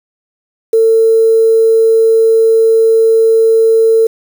sine tone with quantisation, 450 Hz, A4, 39 cents sharp, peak -5 dBFS, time 0.73-4.07 s, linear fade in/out 5 ms, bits 5, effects none

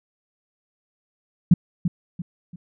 sine tone with echo, 174.3 Hz, F3, 3 cents flat, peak -8 dBFS, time 1.51-1.54 s, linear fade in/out 5 ms, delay 340 ms, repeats 3, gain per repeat -9 dB, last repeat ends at 2.56 s, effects none

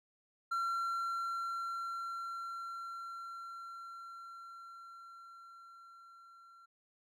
triangle tone with level ramp, 1364 Hz, F6, 41 cents flat, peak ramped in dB -30 to -55 dBFS, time 0.51-6.66 s, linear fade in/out 10 ms, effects none

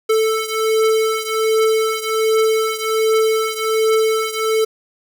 square beating tone pair, 440 / 441.3 Hz, A4 / A4, 0 / +5 cents, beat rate 1.3 Hz, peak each -17 / -20 dBFS, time 0.09-4.65 s, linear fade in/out 10 ms, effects 8-bit

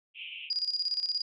pink band-pass noise, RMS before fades -42 dBFS, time 0.14-0.51 s, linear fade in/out 50 ms, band 2400 to 3100 Hz, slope 96 dB/octave
sine tone with tremolo, 4863 Hz, D#8, 40 cents flat, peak -26 dBFS, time 0.5-1.22 s, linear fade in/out 5 ms, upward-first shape square, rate 17 Hz, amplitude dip 70%
effects resampled to 24000 Hz

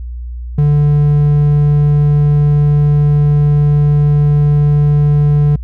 triangle tone, 146.83 Hz, D3, in tune, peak -5 dBFS, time 0.58-5.56 s, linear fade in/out 5 ms, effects added 60 Hz sine -21 dBFS peak until 5.63 s

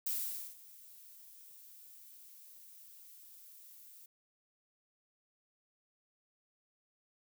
violet noise with ADSR envelope, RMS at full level -35 dBFS, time 0.06-4.06 s, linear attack 7 ms, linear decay 480 ms, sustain -21 dB, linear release 6 ms, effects none

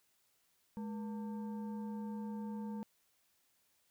sine tone with frequency modulation, 211.3 Hz, G#3, 30 cents sharp, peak -39 dBFS, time 0.77-2.83 s, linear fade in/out 0 ms, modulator 690 Hz, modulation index 0.49, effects white hiss -75 dBFS RMS until 3.9 s

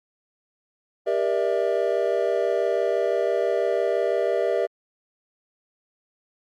triangle chord, E half-diminished seventh, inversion first, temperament just, 395.6 / 474.7 / 593.3 / 659.3 Hz, G4 / Bb4 / D5 / E5, +16 / +31 / +18 / 0 cents, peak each -24 dBFS, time 1.06-4.67 s, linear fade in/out 20 ms, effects Opus 48 kbps

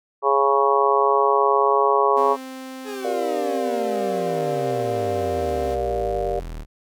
harmonic tone, 138.59 Hz, C#3, in tune, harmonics 3 / 4 / 5 / 6 / 7 / 8, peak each -20 / -24 / -25 / -25 / -22 / -20 dBFS, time 0.22-2.37 s, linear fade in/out 50 ms
sawtooth tone, 261.6 Hz, C4, in tune, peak -29 dBFS, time 2.16-5.76 s, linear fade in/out 20 ms
40% pulse exponential sweep, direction down, 430.9 to 36.71 Hz, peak -29 dBFS, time 2.84-6.66 s, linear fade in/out 50 ms
sine chord, G minor seventh, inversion none, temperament just, 392 / 470.4 / 588 / 705.6 Hz, G4 / Bb4 / D5 / F5, 0 / +16 / +2 / +18 cents, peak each -27 dBFS, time 3.04-6.4 s, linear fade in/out 10 ms
effects none

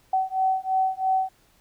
sine beating tone pair, 757 / 760 Hz, F#5 / F#5, +39 / +46 cents, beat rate 3 Hz, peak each -24 dBFS, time 0.13-1.29 s, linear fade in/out 5 ms, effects pink hiss -61 dBFS RMS until 1.6 s

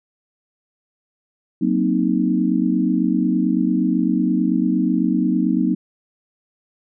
sine chord, C half-diminished seventh, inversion second, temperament equal with one note detuned, 185.64 / 233.1 / 261.6 / 311.1 Hz, Gb3 / Bb3 / C4 / Eb4, +6 / 0 / 0 / 0 cents, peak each -21 dBFS, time 1.61-5.75 s, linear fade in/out 10 ms, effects none

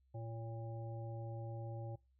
harmonic tone with a mistuned harmonic, 114.7 Hz, A#2, 28 cents flat, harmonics 1 / 3 / 5 / 7, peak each -43 / -54 / -52 / -55 dBFS, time 0.14-1.96 s, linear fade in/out 10 ms, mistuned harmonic 5, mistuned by -33 cents, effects noise-tail reverb RT60 0.3 s tail -24 dB re dry + added 65 Hz sine -70 dBFS peak until 2.19 s

